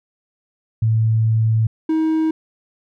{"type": "tone pair in turn", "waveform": ["sine", "triangle"], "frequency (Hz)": [111.3, 317.5], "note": ["A2", "D#4"], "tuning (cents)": [20, 35], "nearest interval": "octave + tritone", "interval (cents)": 1815, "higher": "second", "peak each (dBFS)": -13, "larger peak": "neither", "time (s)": [[0.82, 1.67], [1.89, 2.31]], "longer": "first", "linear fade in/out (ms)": 5, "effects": []}